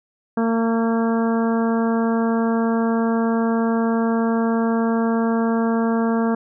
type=harmonic tone with a mistuned harmonic; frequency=227.9 Hz; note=A#3; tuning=39 cents flat; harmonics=1 / 2 / 3 / 4 / 5 / 6 / 7; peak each=-18 / -24 / -28 / -30 / -32 / -34 / -35 dBFS; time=0.37-6.35 s; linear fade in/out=5 ms; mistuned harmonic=7; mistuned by=+21 cents; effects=none